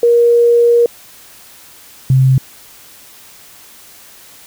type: tone pair in turn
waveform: sine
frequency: 473 / 131.55 Hz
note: A#4 / C3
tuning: +25 / +10 cents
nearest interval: octave + minor seventh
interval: 2215 cents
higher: first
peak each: -6 dBFS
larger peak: neither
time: 0.03-0.86 / 2.1-2.38 s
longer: first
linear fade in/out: 2 ms
effects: white hiss -40 dBFS RMS until 4.46 s